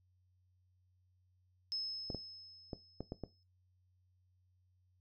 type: tone with exponential decay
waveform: sine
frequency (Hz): 5190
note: E8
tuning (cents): -28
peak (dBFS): -35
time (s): 1.72-3.43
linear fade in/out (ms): 0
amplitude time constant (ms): 370
type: clicks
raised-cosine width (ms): 2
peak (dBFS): -27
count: 6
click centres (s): 2.102 / 2.147 / 2.732 / 3.006 / 3.121 / 3.237
effects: noise-tail reverb RT60 0.2 s tail -17 dB re dry + added 91 Hz sine -70 dBFS peak until 5 s